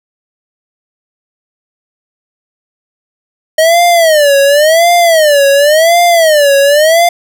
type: tone with vibrato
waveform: square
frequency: 622.3 Hz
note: D#5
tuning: in tune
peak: -5 dBFS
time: 3.58-7.09 s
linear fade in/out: 5 ms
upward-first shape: sine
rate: 0.92 Hz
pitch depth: 200 cents each way
effects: none